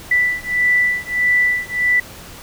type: beating tone pair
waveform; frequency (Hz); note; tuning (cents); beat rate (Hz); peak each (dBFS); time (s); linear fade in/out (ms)
sine; 1975.5 / 1977.1; B6 / B6; 0 / +1; 1.6; -17 / -17; 0.11-2; 5
effects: pink hiss -37 dBFS RMS until 2.42 s